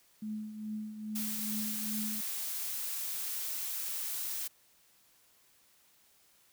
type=tone with tremolo; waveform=sine; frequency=214.3 Hz; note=A3; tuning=45 cents flat; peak=-34 dBFS; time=0.22-2.21 s; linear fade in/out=5 ms; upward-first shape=triangle; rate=2.4 Hz; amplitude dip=65%
type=noise; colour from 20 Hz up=blue; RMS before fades=-37 dBFS; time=1.15-4.48 s; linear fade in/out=10 ms
effects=white hiss -66 dBFS RMS until 6.52 s